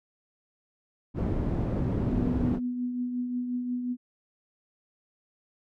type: low-pass noise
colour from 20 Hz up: white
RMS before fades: -28 dBFS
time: 1.14-2.6 s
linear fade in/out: 50 ms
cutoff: 220 Hz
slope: 12 dB/octave
type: tone with tremolo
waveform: sine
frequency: 246.9 Hz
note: B3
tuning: in tune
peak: -26 dBFS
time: 2.08-3.97 s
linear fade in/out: 50 ms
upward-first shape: triangle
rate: 5.6 Hz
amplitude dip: 45%
effects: none